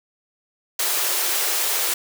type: high-pass noise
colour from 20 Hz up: white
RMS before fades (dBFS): -22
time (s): 0.79-1.94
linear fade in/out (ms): 5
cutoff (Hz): 330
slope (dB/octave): 96
effects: none